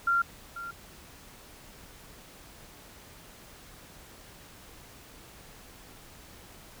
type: tone with echo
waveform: sine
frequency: 1383 Hz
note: F6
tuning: 17 cents flat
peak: -22 dBFS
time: 0.07-0.22 s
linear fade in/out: 5 ms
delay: 490 ms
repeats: 1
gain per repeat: -14 dB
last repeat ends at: 0.71 s
effects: pink hiss -51 dBFS RMS until 6.8 s